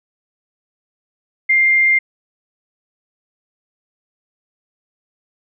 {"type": "tone", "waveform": "sine", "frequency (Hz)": 2105, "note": "C7", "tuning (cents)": 10, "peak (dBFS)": -10, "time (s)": [1.49, 1.99], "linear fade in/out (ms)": 10, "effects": []}